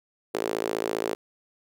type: tone with high-pass filter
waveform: sawtooth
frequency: 55 Hz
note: A1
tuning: in tune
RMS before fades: -29 dBFS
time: 0.34-1.15 s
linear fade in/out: 5 ms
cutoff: 410 Hz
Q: 3.2
effects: none